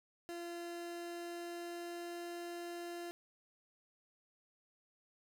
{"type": "tone with pitch glide", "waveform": "30% pulse", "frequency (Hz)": [343.5, 345.5], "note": ["F4", "F4"], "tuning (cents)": [-29, -19], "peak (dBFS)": -40, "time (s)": [0.29, 3.11], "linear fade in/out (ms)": 0, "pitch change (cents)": 10, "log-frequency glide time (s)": [0.58, 2.26], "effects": []}